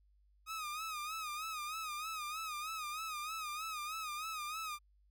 sawtooth tone with vibrato, 1250 Hz, D#6, 8 cents sharp, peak -36 dBFS, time 0.46-4.79 s, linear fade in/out 50 ms, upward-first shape sine, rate 3.2 Hz, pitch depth 85 cents each way, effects added 50 Hz sine -66 dBFS peak until 5.1 s

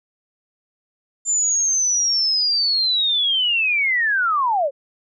sine linear sweep, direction down, 7210 to 514 Hz, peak -16 dBFS, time 1.25-4.71 s, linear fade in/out 50 ms, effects none

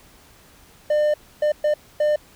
triangle tone bursts at uneven times, 600 Hz, D5, 37 cents sharp, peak -14 dBFS, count 4, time 0.9-1.14 / 1.42-1.52 / 1.64-1.74 / 2-2.16 s, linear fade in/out 5 ms, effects pink hiss -51 dBFS RMS until 2.35 s

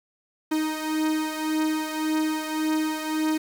45% pulse beating tone pair, 311.1 / 312.9 Hz, D#4 / D#4, 0 / +10 cents, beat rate 1.8 Hz, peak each -25 / -29 dBFS, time 0.51-3.38 s, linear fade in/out 10 ms, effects 8-bit

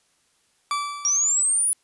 40% pulse tone with exponential decay, 1159 Hz, D6, 23 cents flat, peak -20 dBFS, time 0.71-1.63 s, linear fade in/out 1 ms, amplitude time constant 200 ms
sine linear sweep, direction up, 5588 to 10030 Hz, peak -18 dBFS, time 1.05-1.73 s, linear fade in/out 0 ms
effects white hiss -65 dBFS RMS until 1.83 s + resampled to 24000 Hz

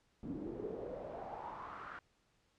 brown noise with band-pass filter sweep, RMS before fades -45 dBFS, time 0.23-1.99 s, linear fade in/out 2 ms, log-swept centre 270 to 1500 Hz, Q 4.3, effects pink hiss -75 dBFS RMS until 2.58 s + low-pass 7000 Hz 12 dB/octave

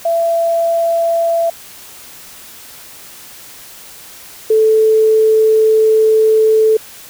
sine tone pair in turn, 671 / 438 Hz, E5 / A4, +31 / -8 cents, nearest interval perfect fifth, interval 739 cents, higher first, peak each -11 / -7 dBFS, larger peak second, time 0.05-1.5 / 4.5-6.77 s, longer second, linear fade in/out 5 ms, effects white hiss -36 dBFS RMS until 7.09 s

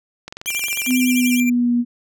click train, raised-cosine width 0.2 ms, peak -15 dBFS, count 15, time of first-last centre 0.28-0.908 s, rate 22.3 Hz
10% pulse tone with vibrato, 2960 Hz, F#7, in tune, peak -17 dBFS, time 0.46-1.4 s, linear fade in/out 0 ms, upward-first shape sine, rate 10 Hz, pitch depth 190 cents each way
square tone with tremolo, 2367 Hz, D7, 13 cents sharp, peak -20 dBFS, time 0.47-1.5 s, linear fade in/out 10 ms, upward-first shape triangle, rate 13 Hz, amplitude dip 75%
sine tone with pitch glide, 252.9 to 240.4 Hz, B3 to B3, +41 to -46 cents, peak -14 dBFS, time 0.86-1.85 s, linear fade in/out 50 ms, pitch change -87 cents, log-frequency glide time 0.98-1.73 s
effects none

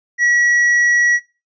triangle tone with tanh clipping, 1926 Hz, B6, 44 cents flat, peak -12 dBFS, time 0.18-1.2 s, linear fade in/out 50 ms, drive 10 dB, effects noise-tail reverb RT60 0.3 s tail -20 dB re dry + resampled to 16000 Hz

